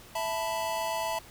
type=chord; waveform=square; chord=E suspended fourth; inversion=none; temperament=equal; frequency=659.3 / 880 / 987.8 Hz; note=E5 / A5 / B5; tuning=0 / 0 / 0 cents; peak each=-34 / -34 / -36 dBFS; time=0.15-1.19 s; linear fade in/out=5 ms; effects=pink hiss -51 dBFS RMS until 1.3 s